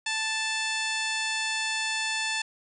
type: harmonic tone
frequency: 880 Hz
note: A5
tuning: in tune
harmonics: 1 / 2 / 3 / 4 / 5 / 6 / 7 / 8 / 9 / 10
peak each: -36 / -32 / -32 / -35 / -37 / -39 / -45 / -39 / -48 / -41 dBFS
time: 0.06-2.42 s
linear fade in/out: 5 ms
effects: none